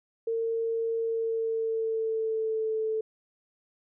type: tone with pitch glide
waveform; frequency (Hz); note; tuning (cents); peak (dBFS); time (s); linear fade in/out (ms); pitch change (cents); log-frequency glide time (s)
sine; 455.3 to 439; A#4 to A4; -41 to -4; -26; 0.27-3.01; 5; -63; 0.99-2.74
effects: none